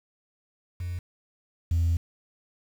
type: tone pair in turn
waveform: sine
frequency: 88.1 / 83.78 Hz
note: F2 / E2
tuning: +16 / +29 cents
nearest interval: minor second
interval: 87 cents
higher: first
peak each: -29 / -19 dBFS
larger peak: second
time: 0.8-0.99 / 1.71-1.97 s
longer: second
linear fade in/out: 5 ms
effects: tanh soft clip ceiling -18 dBFS + 8-bit